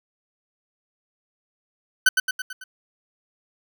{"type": "tone with echo", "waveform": "40% pulse", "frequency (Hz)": 1514, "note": "F#6", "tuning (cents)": 39, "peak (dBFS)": -11, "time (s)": [2.06, 2.09], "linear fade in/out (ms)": 5, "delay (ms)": 110, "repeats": 5, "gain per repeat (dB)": -5, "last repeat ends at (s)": 2.64, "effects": []}